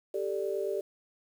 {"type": "chord", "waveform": "sine", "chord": "G suspended second", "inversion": "none", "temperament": "just", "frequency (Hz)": [392, 441, 588], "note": ["G4", "A4", "D5"], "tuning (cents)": [0, 4, 2], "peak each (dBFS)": [-32, -35, -35], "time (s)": [0.14, 0.81], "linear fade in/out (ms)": 5, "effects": ["9-bit"]}